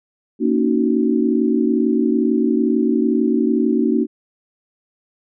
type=chord; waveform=sine; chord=D# minor seventh; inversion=second; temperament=just; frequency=233.3 / 280 / 311.1 / 373.4 Hz; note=A#3 / C#4 / D#4 / F#4; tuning=+2 / +18 / 0 / +16 cents; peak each=-18 / -20 / -20 / -21 dBFS; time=0.39-4.07 s; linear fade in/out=50 ms; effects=none